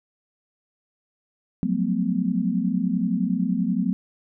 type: tone cluster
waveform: sine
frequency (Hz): 178.9 / 189.5 / 220 / 252.2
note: F3 / F#3 / A3 / B3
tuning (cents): +42 / +42 / 0 / +36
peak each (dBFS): -26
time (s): 1.63-3.93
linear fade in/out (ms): 0
effects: none